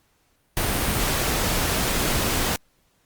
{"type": "noise", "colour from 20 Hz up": "pink", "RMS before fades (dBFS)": -23, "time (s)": [0.57, 2.56], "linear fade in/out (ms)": 0, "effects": ["pink hiss -65 dBFS RMS until 3.05 s", "Opus 48 kbps"]}